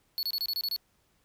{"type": "tone bursts", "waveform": "square", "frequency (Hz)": 4400, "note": "C#8", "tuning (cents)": -14, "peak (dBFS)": -29, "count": 8, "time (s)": [0.18, 0.762], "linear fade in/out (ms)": 0, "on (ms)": 50, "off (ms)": 26, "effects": ["pink hiss -70 dBFS RMS until 1.24 s"]}